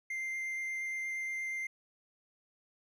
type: tone with vibrato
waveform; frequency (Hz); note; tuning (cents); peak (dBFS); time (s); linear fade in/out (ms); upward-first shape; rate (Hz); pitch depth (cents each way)
triangle; 2093; C7; 0; -33; 0.1-1.67; 5; triangle; 8.5; 8
effects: none